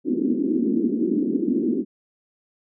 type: band-pass noise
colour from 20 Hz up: pink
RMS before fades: -22 dBFS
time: 0.04-1.85 s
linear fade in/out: 50 ms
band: 220 to 360 Hz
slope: 48 dB/octave
effects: none